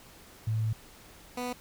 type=tone pair in turn; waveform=sine / 15% pulse; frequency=110.3 / 247.2 Hz; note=A2 / B3; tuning=+5 / +2 cents; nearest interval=octave + major second; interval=1397 cents; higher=second; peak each=-26 dBFS; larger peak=neither; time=0.47-0.73 / 1.37-1.53 s; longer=first; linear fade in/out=5 ms; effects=pink hiss -53 dBFS RMS until 1.6 s